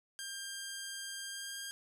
10% pulse tone with pitch glide, 1597 to 1608.1 Hz, G6 to G6, +32 to +44 cents, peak -32 dBFS, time 0.19-1.71 s, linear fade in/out 0 ms, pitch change +12 cents, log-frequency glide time 1.22-1.56 s, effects none

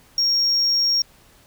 triangle tone, 5570 Hz, F8, 5 cents flat, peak -14 dBFS, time 0.18-1.02 s, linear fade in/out 2 ms, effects tanh soft clip ceiling -12 dBFS + pink hiss -53 dBFS RMS until 1.46 s

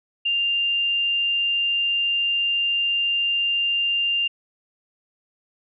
sine tone, 2794 Hz, F7, in tune, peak -19 dBFS, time 0.25-4.28 s, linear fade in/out 10 ms, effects none

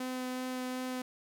sawtooth tone with vibrato, 254.6 Hz, C4, 47 cents flat, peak -31 dBFS, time 0-1.02 s, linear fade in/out 5 ms, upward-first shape sine, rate 2.7 Hz, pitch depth 8 cents each way, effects none

